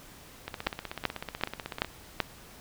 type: two click trains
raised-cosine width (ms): 0.3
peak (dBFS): -9 / -19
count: 5 / 23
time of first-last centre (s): 0.67-2.203 / 0.48-1.846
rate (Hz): 2.61 / 16.1
effects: pink hiss -51 dBFS RMS until 2.6 s